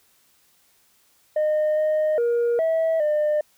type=tone with pitch steps; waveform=sine; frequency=612 / 617 / 473.3 / 649 / 602 Hz; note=D#5 / D#5 / A#4 / E5 / D5; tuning=-29 / -15 / +26 / -27 / +43 cents; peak=-16 dBFS; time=1.36-3.41 s; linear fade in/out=5 ms; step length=410 ms; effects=tanh soft clip ceiling -17 dBFS + white hiss -61 dBFS RMS until 3.57 s